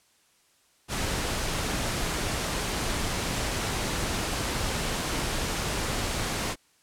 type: noise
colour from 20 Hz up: pink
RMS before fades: -29 dBFS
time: 0.88-6.56 s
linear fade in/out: 50 ms
effects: white hiss -64 dBFS RMS until 6.82 s + low-pass 10000 Hz 12 dB/octave